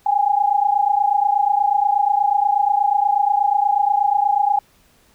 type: tone pair together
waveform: sine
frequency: 802.3 / 830.6 Hz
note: G5 / G#5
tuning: +40 / 0 cents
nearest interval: minor second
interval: 60 cents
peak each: -17 dBFS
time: 0.06-4.59 s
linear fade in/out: 5 ms
effects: pink hiss -56 dBFS RMS until 5.14 s